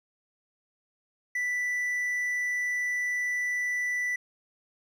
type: tone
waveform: triangle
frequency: 1975.5 Hz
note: B6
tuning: in tune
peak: -25 dBFS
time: 1.35-4.16 s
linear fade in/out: 5 ms
effects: none